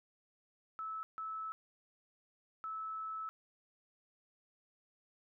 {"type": "tone bursts at uneven times", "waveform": "sine", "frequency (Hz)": 1305, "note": "E6", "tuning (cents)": -18, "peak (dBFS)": -39, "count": 3, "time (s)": [[0.79, 1.03], [1.18, 1.52], [2.64, 3.29]], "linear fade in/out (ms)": 0, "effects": []}